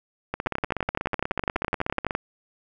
two click trains, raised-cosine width 0.5 ms, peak -9 / -12 dBFS, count 21 / 30, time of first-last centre 0.47-2.151 / 0.34-2.108 s, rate 11.9 / 16.4 Hz, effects none

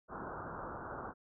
white low-pass noise, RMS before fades -44 dBFS, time 0.08-1.14 s, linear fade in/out 50 ms, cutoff 1500 Hz, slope 96 dB/octave, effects none

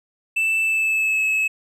triangle tone with pitch glide, 2648 to 2586 Hz, E7 to E7, +7 to -34 cents, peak -16 dBFS, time 0.36-1.48 s, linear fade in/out 10 ms, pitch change -41 cents, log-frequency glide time 0.6-1.24 s, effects none

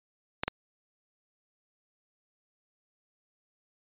clicks, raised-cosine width 0.3 ms, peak -12 dBFS, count 2, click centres 0.435 / 0.48 s, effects resampled to 8000 Hz

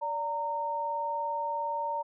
sine tone pair together, 580 / 920.7 Hz, D5 / A#5, -22 / -22 cents, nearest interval minor sixth, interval 800 cents, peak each -36 / -30 dBFS, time 0.01-2.03 s, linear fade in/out 20 ms, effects none

